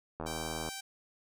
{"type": "click train", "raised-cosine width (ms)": 1, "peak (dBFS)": -24, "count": 40, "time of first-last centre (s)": [0.2, 0.688], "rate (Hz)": 79.9}
{"type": "tone", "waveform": "5% pulse", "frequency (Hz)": 779, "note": "G5", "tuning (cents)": -11, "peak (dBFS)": -28, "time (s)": [0.26, 0.81], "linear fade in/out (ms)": 10}
{"effects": []}